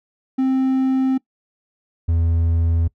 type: tone pair in turn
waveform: triangle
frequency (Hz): 262.9 / 83.26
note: C4 / E2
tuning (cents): +8 / +18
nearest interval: octave + minor sixth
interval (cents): 1990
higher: first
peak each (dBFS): -13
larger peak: neither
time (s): 0.38-1.18 / 2.08-2.88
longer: neither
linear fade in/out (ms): 10
effects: noise-tail reverb RT60 0.1 s tail -22 dB re dry